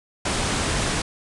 pink low-pass noise, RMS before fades -24 dBFS, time 0.25-1.02 s, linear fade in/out 5 ms, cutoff 10000 Hz, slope 96 dB/octave, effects none

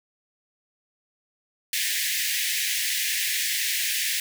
pink high-pass noise, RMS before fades -26 dBFS, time 1.73-4.2 s, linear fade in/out 2 ms, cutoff 1700 Hz, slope 96 dB/octave, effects none

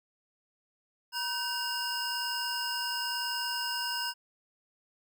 square tone cluster, 960 / 1530 / 2819 / 5110 Hz, B5 / G6 / F7 / D#8, -49 / -42 / +16 / +45 cents, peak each -38 / -38 / -40 / -35 dBFS, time 1.12-4.14 s, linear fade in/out 50 ms, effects none

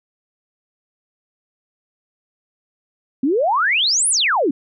sine exponential two-way sweep, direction up then down, 248.6 to 10720 to 248.6 Hz, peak -14 dBFS, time 3.23-4.51 s, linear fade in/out 5 ms, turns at 4.09 s, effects none

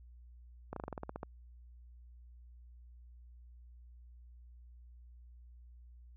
slowing click train, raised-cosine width 1 ms, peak -26 dBFS, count 11, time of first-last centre 0.73-1.231 s, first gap 33 ms, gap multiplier 1.09, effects added 60 Hz sine -53 dBFS peak until 6.16 s

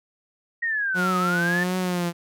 sine linear two-way sweep, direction down then up, 1891 to 1242 to 1796 Hz, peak -22 dBFS, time 0.62-1.64 s, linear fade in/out 10 ms, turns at 1.17 s
sawtooth tone with vibrato, 178.2 Hz, F3, 35 cents sharp, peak -19 dBFS, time 0.94-2.13 s, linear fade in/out 50 ms, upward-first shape triangle, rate 1.5 Hz, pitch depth 70 cents each way
effects none

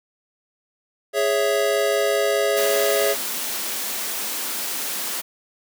square chord, C# minor, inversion second, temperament equal, 415.3 / 554.4 / 659.3 Hz, G#4 / C#5 / E5, 0 / 0 / 0 cents, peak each -23 / -23 / -24 dBFS, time 1.13-3.16 s, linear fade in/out 50 ms
white high-pass noise, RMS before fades -27 dBFS, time 2.56-5.22 s, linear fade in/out 20 ms, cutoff 190 Hz, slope 96 dB/octave
effects none

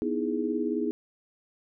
sine chord, E major seventh, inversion second, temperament equal, 246.9 / 311.1 / 329.6 / 415.3 Hz, B3 / D#4 / E4 / G#4, 0 / 0 / 0 / 0 cents, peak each -31 / -31 / -33 / -31 dBFS, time 0.02-0.91 s, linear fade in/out 0 ms, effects none

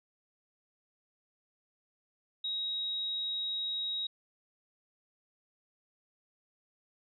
sine tone, 3802 Hz, A#7, 33 cents sharp, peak -32 dBFS, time 2.44-4.07 s, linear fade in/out 5 ms, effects none

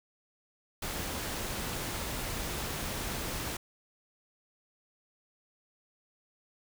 pink noise, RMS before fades -36 dBFS, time 0.82-3.57 s, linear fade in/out 5 ms, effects none

